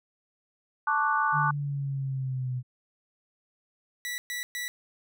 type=chord; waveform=sine; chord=D major seventh; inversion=second; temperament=equal; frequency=880 / 1108.7 / 1174.7 / 1480 Hz; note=A5 / C#6 / D6 / F#6; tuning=0 / 0 / 0 / 0 cents; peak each=-28 / -31 / -27 / -28 dBFS; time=0.87-1.51 s; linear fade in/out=5 ms
type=exponential sweep; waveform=sine; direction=down; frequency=149.4 to 124.8 Hz; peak=-28 dBFS; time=1.32-2.63 s; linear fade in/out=50 ms
type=tone bursts; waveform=sawtooth; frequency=1957 Hz; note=B6; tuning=16 cents flat; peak=-28 dBFS; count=3; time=4.05-4.68 s; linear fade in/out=0 ms; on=130 ms; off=120 ms
effects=none